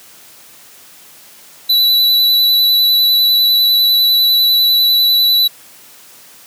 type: tone with vibrato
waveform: square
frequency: 3960 Hz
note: B7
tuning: 4 cents sharp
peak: -9 dBFS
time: 1.69-5.48 s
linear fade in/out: 10 ms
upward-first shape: sine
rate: 10 Hz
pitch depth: 20 cents each way
effects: white hiss -41 dBFS RMS until 6.46 s + high-pass 100 Hz 12 dB/octave